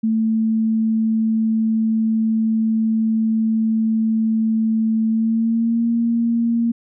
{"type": "tone with pitch glide", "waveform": "sine", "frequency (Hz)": [221.8, 232.6], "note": ["A3", "A#3"], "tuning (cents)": [14, -4], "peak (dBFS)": -15, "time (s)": [0.03, 6.72], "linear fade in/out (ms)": 10, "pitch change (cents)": 82, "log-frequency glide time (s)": [5.07, 5.86], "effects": []}